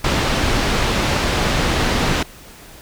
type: low-pass noise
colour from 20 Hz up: pink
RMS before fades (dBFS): -18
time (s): 0.04-2.23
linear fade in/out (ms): 5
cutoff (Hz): 4900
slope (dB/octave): 12
effects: pink hiss -41 dBFS RMS until 2.81 s